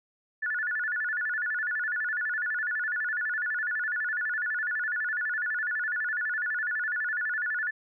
sine tone with vibrato, 1594 Hz, G6, 28 cents sharp, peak -27 dBFS, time 0.42-7.71 s, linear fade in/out 10 ms, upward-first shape square, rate 12 Hz, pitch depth 160 cents each way, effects none

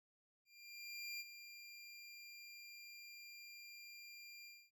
25% pulse tone with ADSR envelope, 2389 Hz, D7, 29 cents sharp, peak -40 dBFS, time 0.45-4.71 s, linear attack 750 ms, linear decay 34 ms, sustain -10 dB, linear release 250 ms, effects none

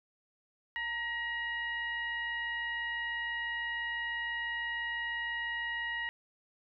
sine tone with frequency modulation, 1897 Hz, A#6, 30 cents sharp, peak -33 dBFS, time 0.76-6.09 s, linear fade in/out 0 ms, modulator 977 Hz, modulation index 0.64, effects none

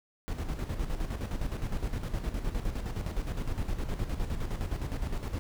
brown noise with tremolo, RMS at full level -31 dBFS, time 0.28-5.39 s, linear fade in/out 0 ms, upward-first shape square, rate 9.7 Hz, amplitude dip 55%, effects none

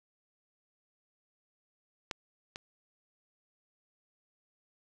clicks, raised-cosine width 0.2 ms, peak -17 / -23 dBFS, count 2, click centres 2.112 / 2.559 s, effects none

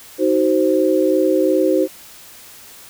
sine chord, C diminished, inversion first, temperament just, 314 / 376.7 / 523.3 Hz, Eb4 / Gb4 / C5, +16 / +31 / 0 cents, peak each -17 dBFS, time 0.18-1.88 s, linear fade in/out 50 ms, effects white hiss -41 dBFS RMS until 2.89 s

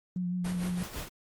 sine tone with vibrato, 179.1 Hz, F3, 44 cents sharp, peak -29 dBFS, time 0.16-0.83 s, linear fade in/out 2 ms, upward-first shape sine, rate 6.3 Hz, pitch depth 25 cents each way
pink noise with tremolo, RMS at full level -38 dBFS, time 0.44-1.09 s, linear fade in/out 10 ms, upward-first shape sine, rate 5.9 Hz, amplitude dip 60%
effects Opus 32 kbps

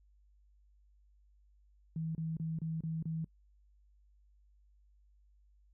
sine tone bursts, 161 Hz, E3, 41 cents flat, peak -34 dBFS, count 6, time 1.96-3.245 s, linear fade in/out 2 ms, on 190 ms, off 29 ms, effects noise-tail reverb RT60 0.1 s tail -26 dB re dry + added 50 Hz sine -63 dBFS peak until 5.73 s

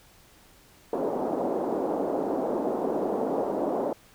pink band-pass noise, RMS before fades -28 dBFS, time 0.93-3.93 s, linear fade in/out 2 ms, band 270 to 760 Hz, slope 24 dB/octave, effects pink hiss -56 dBFS RMS until 4.14 s

